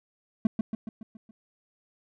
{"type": "tone with echo", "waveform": "triangle", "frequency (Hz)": 219.9, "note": "A3", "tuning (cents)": -1, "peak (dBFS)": -16, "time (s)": [0.45, 0.47], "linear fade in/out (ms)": 2, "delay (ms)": 140, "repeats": 6, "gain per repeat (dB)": -5, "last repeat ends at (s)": 1.31, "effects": []}